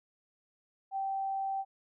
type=tone; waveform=sine; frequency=778 Hz; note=G5; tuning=13 cents flat; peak=-31 dBFS; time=0.91-1.65 s; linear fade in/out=50 ms; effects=none